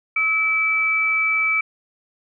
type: tone pair together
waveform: sine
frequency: 1295.3 / 2308 Hz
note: E6 / D7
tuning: -31 / -31 cents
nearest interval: minor seventh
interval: 1000 cents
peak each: -26 / -17 dBFS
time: 0.16-1.61 s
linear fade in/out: 5 ms
effects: none